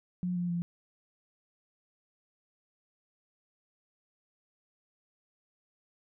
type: tone with pitch steps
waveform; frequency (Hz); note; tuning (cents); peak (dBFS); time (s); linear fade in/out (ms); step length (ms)
sine; 179.4 / 175.91 / 172.49; F3 / F3 / F3; +47 / +13 / -21; -29; 0.23-0.62; 0; 130
effects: none